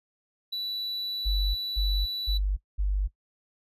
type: tone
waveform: triangle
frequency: 3951 Hz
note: B7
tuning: in tune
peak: -28 dBFS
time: 0.52-2.38 s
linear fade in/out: 10 ms
type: tone bursts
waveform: sine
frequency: 49 Hz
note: G1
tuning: in tune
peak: -23 dBFS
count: 4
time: 1.25-3.08 s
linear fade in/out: 20 ms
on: 300 ms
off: 210 ms
effects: noise-tail reverb RT60 0.1 s tail -19 dB re dry + resampled to 32000 Hz